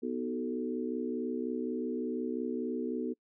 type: chord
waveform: sine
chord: B dominant seventh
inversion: none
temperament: equal with one note detuned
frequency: 246.9 / 311.1 / 374.5 / 440 Hz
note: B3 / D#4 / F#4 / A4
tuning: 0 / 0 / +21 / 0 cents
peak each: -35 / -39 / -38 / -38 dBFS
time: 0.02-3.14 s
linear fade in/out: 20 ms
effects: noise-tail reverb RT60 0.1 s tail -26 dB re dry